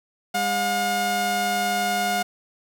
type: tone pair together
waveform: sawtooth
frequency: 202 / 717 Hz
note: G#3 / F5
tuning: -48 / +45 cents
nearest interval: octave + minor seventh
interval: 2193 cents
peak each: -26 / -18 dBFS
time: 0.34-2.23 s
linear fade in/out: 10 ms
effects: none